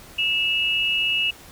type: tone pair together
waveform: sine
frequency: 2646 / 2882 Hz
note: E7 / F#7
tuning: +6 / -46 cents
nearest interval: minor second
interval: 148 cents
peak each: -22 dBFS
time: 0.18-1.31 s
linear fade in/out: 10 ms
effects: pink hiss -45 dBFS RMS until 1.51 s